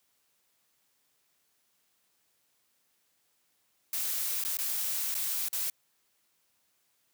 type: noise with dropouts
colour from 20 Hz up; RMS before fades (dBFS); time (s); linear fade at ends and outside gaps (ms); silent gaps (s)
blue; -32; 3.93-5.7; 2; 4.439-4.449 / 4.571-4.587 / 5.143-5.15 / 5.485-5.529
effects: white hiss -73 dBFS RMS until 7.13 s + high-pass 80 Hz 12 dB/octave